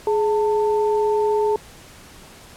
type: tone pair together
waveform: sine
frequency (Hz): 421 / 892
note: G#4 / A5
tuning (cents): +24 / +23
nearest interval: octave + minor second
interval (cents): 1299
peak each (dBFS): -17 / -23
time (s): 0.07-1.56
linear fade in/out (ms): 2
effects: pink hiss -44 dBFS RMS until 2.56 s + low-pass 12000 Hz 12 dB/octave